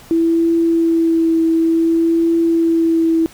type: tone with vibrato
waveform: sine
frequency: 329.9 Hz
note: E4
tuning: 1 cent sharp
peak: -11 dBFS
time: 0.11-3.26 s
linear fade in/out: 0 ms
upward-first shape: triangle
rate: 0.56 Hz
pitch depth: 19 cents each way
effects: pink hiss -42 dBFS RMS until 3.33 s